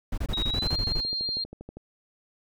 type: noise bursts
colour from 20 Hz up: brown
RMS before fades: -28 dBFS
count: 11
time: 0.12-1.008 s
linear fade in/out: 5 ms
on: 58 ms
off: 25 ms
type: tone with pitch glide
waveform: sine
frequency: 3809 to 4202 Hz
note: A#7 to C8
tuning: +37 to +7 cents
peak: -27 dBFS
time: 0.33-1.44 s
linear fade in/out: 5 ms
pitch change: +170 cents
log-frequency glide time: 0.48-0.73 s
type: click train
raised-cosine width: 2 ms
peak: -27 dBFS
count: 15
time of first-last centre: 0.65-1.77 s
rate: 12.5 Hz
effects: none